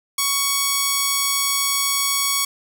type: tone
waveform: 5% pulse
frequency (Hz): 1116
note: C#6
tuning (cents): +11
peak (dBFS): -6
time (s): 0.18-2.45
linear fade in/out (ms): 5
effects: none